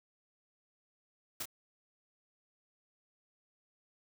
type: noise with echo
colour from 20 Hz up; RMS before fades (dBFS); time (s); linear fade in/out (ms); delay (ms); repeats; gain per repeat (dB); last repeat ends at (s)
white; -38; 1.4-1.43; 5; 26; 1; -5; 1.456
effects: none